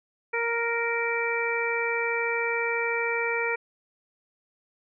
harmonic tone, 466.2 Hz, A#4, in tune, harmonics 1 / 2 / 3 / 4 / 5, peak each -29 / -33 / -33 / -32 / -29 dBFS, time 0.33-3.56 s, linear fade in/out 10 ms, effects none

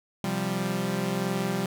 sawtooth chord, C suspended fourth, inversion none, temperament equal, 130.81 / 174.61 / 196 Hz, C3 / F3 / G3, 0 / 0 / 0 cents, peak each -30 / -27 / -25 dBFS, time 0.24-1.66 s, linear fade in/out 2 ms, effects none

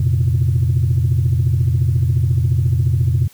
sine chord, F suspended fourth, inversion none, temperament equal with one note detuned, 87.97 / 116.54 / 130.81 Hz, F2 / Bb2 / C3, +13 / 0 / 0 cents, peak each -16 dBFS, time 0-3.28 s, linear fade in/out 5 ms, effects tanh soft clip ceiling -7 dBFS + white hiss -48 dBFS RMS until 3.33 s

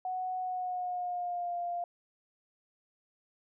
sine tone with pitch glide, 740 to 698.5 Hz, F#5 to F5, 0 to 0 cents, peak -32 dBFS, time 0.05-1.84 s, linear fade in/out 2 ms, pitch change -100 cents, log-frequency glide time 0.39-1.56 s, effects none

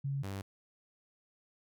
sine / sawtooth tone pair in turn, 138.59 / 97.81 Hz, C#3 / G2, 0 / -3 cents, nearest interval tritone, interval 603 cents, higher first, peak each -32 / -34 dBFS, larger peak first, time 0.04-0.23 / 0.23-0.42 s, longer neither, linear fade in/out 10 ms, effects none

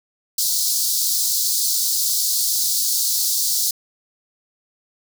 pink high-pass noise, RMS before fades -20 dBFS, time 0.38-3.71 s, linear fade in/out 5 ms, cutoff 4200 Hz, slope 48 dB/octave, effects none

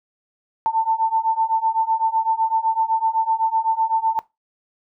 sine beating tone pair, 889 / 896.9 Hz, A5 / A5, +18 / +33 cents, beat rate 7.9 Hz, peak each -21 / -19 dBFS, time 0.66-4.19 s, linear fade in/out 0 ms, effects noise-tail reverb RT60 0.2 s tail -20 dB re dry

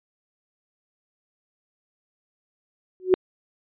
sine tone with exponential growth, 370 Hz, F#4, in tune, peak -9 dBFS, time 3-3.14 s, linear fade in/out 0 ms, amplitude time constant 30 ms, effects resampled to 8000 Hz

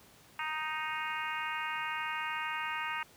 harmonic tone, 311.1 Hz, D#4, in tune, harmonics 3 / 4 / 5 / 6 / 7 / 8 / 9, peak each -39 / -40 / -41 / -42 / -42 / -43 / -44 dBFS, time 0.39-3.03 s, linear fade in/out 2 ms, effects pink hiss -59 dBFS RMS until 3.16 s + high-pass 80 Hz 12 dB/octave

